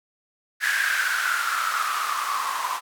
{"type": "noise with band-pass filter sweep", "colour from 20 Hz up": "blue", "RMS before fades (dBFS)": -25, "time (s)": [0.6, 2.81], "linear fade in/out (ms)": 50, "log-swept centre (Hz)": [1700, 1000], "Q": 9.2, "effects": []}